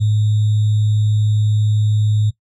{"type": "tone with sample-and-hold", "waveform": "sine", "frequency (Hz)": 106.3, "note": "G#2", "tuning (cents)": 41, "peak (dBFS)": -12, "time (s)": [0, 2.31], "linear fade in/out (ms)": 20, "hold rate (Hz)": 3675, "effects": ["noise-tail reverb RT60 0.1 s tail -18 dB re dry", "MP3 48 kbps"]}